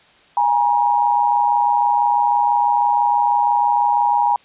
sine tone pair together, 824.9 / 951 Hz, G#5 / A#5, -12 / +34 cents, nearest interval major second, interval 246 cents, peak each -16 / -16 dBFS, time 0.37-4.36 s, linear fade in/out 2 ms, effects white hiss -51 dBFS RMS until 4.44 s + resampled to 8000 Hz

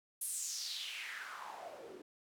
white noise with band-pass filter sweep, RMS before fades -44 dBFS, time 0.21-2.02 s, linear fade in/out 5 ms, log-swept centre 11000 to 330 Hz, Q 4.2, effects none

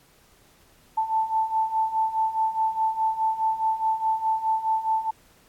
sine beating tone pair, 880 / 884.8 Hz, A5 / A5, 0 / +9 cents, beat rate 4.8 Hz, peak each -27 / -23 dBFS, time 0.97-5.11 s, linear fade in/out 10 ms, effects pink hiss -58 dBFS RMS until 5.48 s + AAC 64 kbps

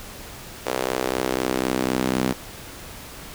sawtooth tone with high-pass filter sweep, 64 Hz, C2, 38 cents flat, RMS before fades -24 dBFS, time 0.66-2.33 s, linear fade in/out 10 ms, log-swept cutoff 490 to 220 Hz, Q 1.6, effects pink hiss -39 dBFS RMS until 3.34 s

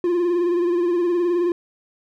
triangle tone with vibrato, 349.2 Hz, F4, in tune, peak -15 dBFS, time 0.04-1.52 s, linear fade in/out 2 ms, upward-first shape sine, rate 19 Hz, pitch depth 48 cents each way, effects none

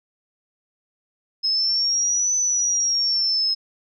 sine exponential two-way sweep, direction up then down, 5140 to 6040 to 5140 Hz, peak -18 dBFS, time 1.43-3.55 s, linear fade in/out 20 ms, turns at 2.36 s, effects none

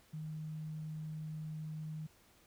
sine tone, 155.56 Hz, D#3, in tune, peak -40 dBFS, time 0.13-2.07 s, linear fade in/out 10 ms, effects pink hiss -66 dBFS RMS until 2.46 s

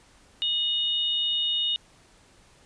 sine tone pair together, 2914 / 3671 Hz, F#7 / A#7, -27 / -27 cents, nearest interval major third, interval 400 cents, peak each -26 dBFS, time 0.42-1.76 s, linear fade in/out 0 ms, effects pink hiss -57 dBFS RMS until 2.65 s + resampled to 22050 Hz

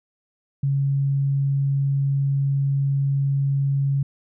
sine tone, 138.59 Hz, C#3, in tune, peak -18 dBFS, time 0.63-4.03 s, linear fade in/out 5 ms, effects none

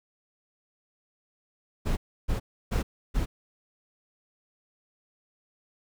brown noise bursts, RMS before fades -26 dBFS, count 4, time 1.85-3.26 s, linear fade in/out 20 ms, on 120 ms, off 310 ms, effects none

